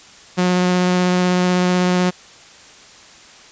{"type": "tone with vibrato", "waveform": "sawtooth", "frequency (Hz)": 180.7, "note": "F#3", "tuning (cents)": -41, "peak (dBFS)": -10, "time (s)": [0.37, 2.11], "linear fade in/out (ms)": 20, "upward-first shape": "triangle", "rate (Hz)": 16, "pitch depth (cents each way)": 10, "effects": ["white hiss -43 dBFS RMS until 3.51 s", "resampled to 16000 Hz"]}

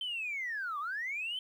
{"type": "linear two-way sweep", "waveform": "sine", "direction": "down then up", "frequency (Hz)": [3119, 1122, 3119], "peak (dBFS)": -33, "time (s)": [0.01, 1.39], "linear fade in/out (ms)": 2, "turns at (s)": 0.79, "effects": ["tanh soft clip ceiling -30 dBFS", "11-bit"]}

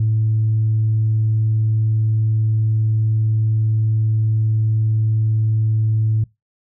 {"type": "tone", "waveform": "sine", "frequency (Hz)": 109.7, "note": "A2", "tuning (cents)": -5, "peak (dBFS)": -13, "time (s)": [0, 6.24], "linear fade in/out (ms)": 5, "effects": ["noise-tail reverb RT60 0.2 s tail -23 dB re dry", "tanh soft clip ceiling -10 dBFS"]}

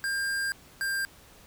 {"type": "tone pair in turn", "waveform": "square", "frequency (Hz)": [1600, 1591], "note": ["G6", "G6"], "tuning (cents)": [35, 25], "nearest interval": "unison", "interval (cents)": 10, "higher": "first", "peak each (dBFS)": -28, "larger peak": "neither", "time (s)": [[0.04, 0.52], [0.81, 1.05]], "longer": "first", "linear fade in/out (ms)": 0, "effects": ["pink hiss -54 dBFS RMS until 1.46 s"]}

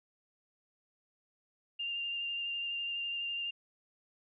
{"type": "tone with vibrato", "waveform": "sine", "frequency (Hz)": 2794, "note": "F7", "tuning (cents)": 0, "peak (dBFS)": -34, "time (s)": [1.79, 3.51], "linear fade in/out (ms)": 10, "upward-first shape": "triangle", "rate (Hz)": 12, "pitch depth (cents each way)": 17, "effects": []}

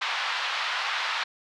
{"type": "band-pass noise", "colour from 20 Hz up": "pink", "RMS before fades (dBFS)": -29, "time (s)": [0.01, 1.24], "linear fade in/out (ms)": 10, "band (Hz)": [910, 4200], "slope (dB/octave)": 24, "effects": []}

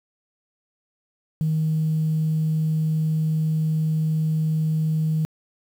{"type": "tone", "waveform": "sine", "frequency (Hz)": 157.1, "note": "D#3", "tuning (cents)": 17, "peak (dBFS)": -18, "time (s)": [1.41, 5.25], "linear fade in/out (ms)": 0, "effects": ["tanh soft clip ceiling -15 dBFS", "8-bit"]}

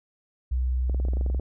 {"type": "tone", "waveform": "sine", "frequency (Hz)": 63, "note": "B1", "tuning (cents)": 35, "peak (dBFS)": -22, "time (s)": [0.51, 1.4], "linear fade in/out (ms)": 10}
{"type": "clicks", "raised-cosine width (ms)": 2, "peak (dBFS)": -23, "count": 12, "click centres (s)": [0.897, 0.946, 1, 1.051, 1.085, 1.135, 1.17, 1.211, 1.263, 1.3, 1.347, 1.397]}
{"effects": []}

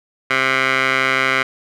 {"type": "tone with band-pass filter", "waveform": "15% pulse", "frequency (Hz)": 132.2, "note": "C3", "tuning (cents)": 18, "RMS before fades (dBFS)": -17, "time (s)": [0.3, 1.43], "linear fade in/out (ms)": 5, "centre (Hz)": 1900, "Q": 2.7, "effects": []}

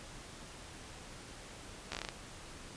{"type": "slowing click train", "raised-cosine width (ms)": 0.2, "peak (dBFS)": -20, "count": 8, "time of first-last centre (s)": [1.92, 2.088], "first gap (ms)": 13, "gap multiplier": 1.2, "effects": ["pink hiss -50 dBFS RMS until 2.76 s", "resampled to 22050 Hz"]}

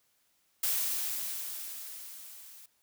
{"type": "noise with level ramp", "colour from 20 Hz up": "blue", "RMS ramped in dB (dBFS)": [-29, -52], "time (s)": [0.63, 2.66], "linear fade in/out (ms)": 5, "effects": ["white hiss -72 dBFS RMS until 2.82 s"]}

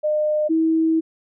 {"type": "tone pair in turn", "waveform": "sine", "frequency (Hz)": [607, 322.5], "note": ["D#5", "E4"], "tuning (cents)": [-43, -38], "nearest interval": "major seventh", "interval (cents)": 1095, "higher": "first", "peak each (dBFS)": [-17, -15], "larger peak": "second", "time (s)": [[0.03, 0.49], [0.49, 1.01]], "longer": "second", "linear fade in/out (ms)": 20, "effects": []}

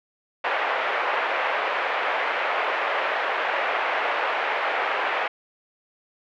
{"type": "band-pass noise", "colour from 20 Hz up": "pink", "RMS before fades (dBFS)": -25, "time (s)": [0.44, 5.28], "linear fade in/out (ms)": 5, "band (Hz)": [550, 2500], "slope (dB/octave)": 24, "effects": []}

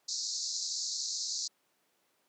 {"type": "band-pass noise", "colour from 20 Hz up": "pink", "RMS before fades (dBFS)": -36, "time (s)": [0.08, 1.48], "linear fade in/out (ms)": 10, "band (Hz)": [4100, 7200], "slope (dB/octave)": 96, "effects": ["pink hiss -73 dBFS RMS until 2.28 s", "high-pass 300 Hz 12 dB/octave"]}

